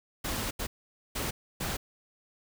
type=noise bursts at uneven times; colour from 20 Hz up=pink; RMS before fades=-33 dBFS; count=4; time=0.24-0.51 / 0.59-0.67 / 1.15-1.31 / 1.6-1.77 s; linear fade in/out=10 ms; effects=none